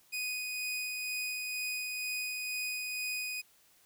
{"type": "tone with tremolo", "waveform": "sawtooth", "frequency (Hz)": 2489, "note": "D#7", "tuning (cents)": 0, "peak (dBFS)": -30, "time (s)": [0.12, 3.42], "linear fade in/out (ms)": 20, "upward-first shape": "sine", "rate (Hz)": 2.1, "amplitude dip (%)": 25, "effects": ["white hiss -65 dBFS RMS until 3.85 s"]}